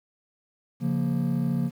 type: chord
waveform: triangle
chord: Bb minor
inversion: first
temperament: just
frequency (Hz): 139.85 / 174.81 / 233.1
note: Db3 / F3 / Bb3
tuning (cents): +16 / +2 / 0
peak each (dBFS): -25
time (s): 0.8-1.71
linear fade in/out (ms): 50
effects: tanh soft clip ceiling -14 dBFS + 9-bit